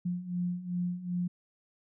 sine beating tone pair, 175.8 / 178.4 Hz, F3 / F3, +12 / +37 cents, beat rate 2.6 Hz, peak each -36 / -32 dBFS, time 0.05-1.28 s, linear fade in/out 10 ms, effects none

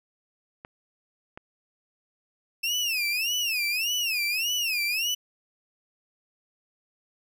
clicks, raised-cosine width 0.5 ms, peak -25 dBFS, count 2, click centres 0.649 / 1.375 s
30% pulse tone with vibrato, 2638 Hz, E7, 1 cent sharp, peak -22 dBFS, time 2.63-5.15 s, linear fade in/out 10 ms, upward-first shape sine, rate 1.7 Hz, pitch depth 210 cents each way
effects none

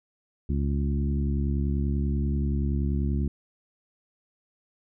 harmonic tone with a mistuned harmonic, 70.4 Hz, C#2, 27 cents sharp, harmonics 1 / 2 / 3 / 4 / 5, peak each -25 / -30 / -31 / -36 / -39 dBFS, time 0.49-3.28 s, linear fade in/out 5 ms, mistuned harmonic 1, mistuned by +20 cents, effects none

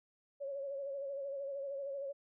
sine tone with vibrato, 554.4 Hz, C#5, in tune, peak -38 dBFS, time 0.4-2.13 s, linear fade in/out 20 ms, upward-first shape sine, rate 13 Hz, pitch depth 47 cents each way, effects none

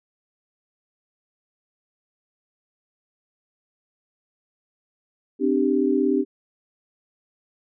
sine chord, C suspended second, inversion none, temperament equal with one note detuned, 261.6 / 298.5 / 392 Hz, C4 / D4 / G4, 0 / +28 / 0 cents, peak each -22 dBFS, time 5.39-6.25 s, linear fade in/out 50 ms, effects none

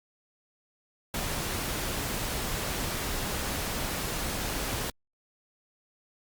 pink noise, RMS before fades -32 dBFS, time 1.14-4.9 s, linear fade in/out 2 ms, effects Opus 48 kbps

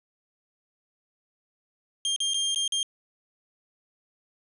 sawtooth tone with dropouts, 3200 Hz, G7, 35 cents sharp, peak -21 dBFS, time 2.05-2.83 s, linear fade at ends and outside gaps 1 ms, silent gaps 2.162-2.203 / 2.336-2.343 / 2.547-2.559 / 2.678-2.722 s, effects resampled to 24000 Hz

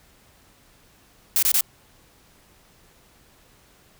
blue noise bursts, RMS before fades -19 dBFS, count 3, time 1.36-1.608 s, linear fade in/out 0 ms, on 66 ms, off 25 ms, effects pink hiss -56 dBFS RMS until 3.99 s

